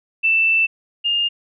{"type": "tone pair in turn", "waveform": "sine", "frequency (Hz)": [2659, 2822], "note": ["E7", "F7"], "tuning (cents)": [14, 17], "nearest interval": "minor second", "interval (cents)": 103, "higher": "second", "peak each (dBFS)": [-13, -16], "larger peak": "first", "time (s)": [[0.23, 0.67], [1.04, 1.29]], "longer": "first", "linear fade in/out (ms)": 20, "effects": []}